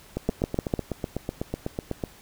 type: two click trains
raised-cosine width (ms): 2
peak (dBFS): -14 / -9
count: 16 / 4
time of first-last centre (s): 0.17-2.038 / 0.29-0.738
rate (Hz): 8.03 / 6.69
effects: pink hiss -51 dBFS RMS until 2.21 s